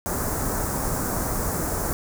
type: band-stop noise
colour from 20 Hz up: pink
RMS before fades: -26 dBFS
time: 0.06-1.93 s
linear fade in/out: 0 ms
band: 1500 to 6400 Hz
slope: 24 dB/octave
effects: none